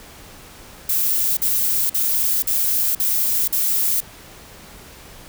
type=noise bursts; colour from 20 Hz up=violet; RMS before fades=-19 dBFS; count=6; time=0.89-4.005 s; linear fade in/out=5 ms; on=480 ms; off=47 ms; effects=pink hiss -42 dBFS RMS until 5.28 s